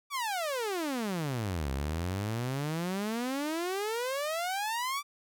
sawtooth exponential two-way sweep, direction down then up, 1180 to 65.41 to 1180 Hz, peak -27 dBFS, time 0.1-5.03 s, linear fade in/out 50 ms, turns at 1.71 s, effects none

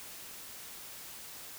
silence, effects white hiss -47 dBFS RMS until 1.58 s

